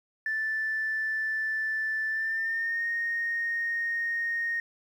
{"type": "tone with pitch glide", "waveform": "sine", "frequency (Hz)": [1760, 1856.1], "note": ["A6", "A#6"], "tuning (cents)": [0, -8], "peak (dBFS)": -26, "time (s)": [0.26, 4.6], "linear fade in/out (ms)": 2, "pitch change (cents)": 92, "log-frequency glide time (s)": [2.09, 2.86], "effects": ["tanh soft clip ceiling -22 dBFS", "10-bit"]}